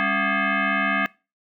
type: tone with frequency modulation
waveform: sine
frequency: 200.4 Hz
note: G3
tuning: 38 cents sharp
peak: -19 dBFS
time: 0-1.06 s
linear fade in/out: 0 ms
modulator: 476 Hz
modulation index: 4.6
effects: noise-tail reverb RT60 0.3 s tail -23 dB re dry